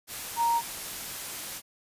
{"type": "tone in noise", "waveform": "sine", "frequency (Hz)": 933, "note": "A#5", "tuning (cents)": 1, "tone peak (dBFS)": -22, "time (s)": [0.36, 0.62], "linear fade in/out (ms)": 50, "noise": "white", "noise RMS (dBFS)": -37, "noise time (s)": [0.07, 1.62], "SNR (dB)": 12, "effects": ["resampled to 32000 Hz"]}